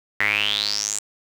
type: tone with band-pass filter sweep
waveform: sawtooth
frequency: 103.83 Hz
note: G#2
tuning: in tune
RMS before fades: -23 dBFS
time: 0.2-0.99 s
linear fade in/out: 5 ms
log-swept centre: 1900 to 7800 Hz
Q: 8.9
effects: 7-bit